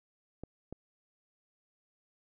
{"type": "clicks", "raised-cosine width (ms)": 2, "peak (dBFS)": -28, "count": 2, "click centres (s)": [0.436, 0.726], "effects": []}